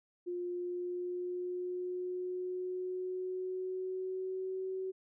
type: tone with pitch glide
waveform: sine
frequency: 354.1 to 377.3 Hz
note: F4 to F#4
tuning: +24 to +34 cents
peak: -35 dBFS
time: 0.26-4.92 s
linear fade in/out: 20 ms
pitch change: +110 cents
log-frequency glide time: 0.5-4.66 s
effects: none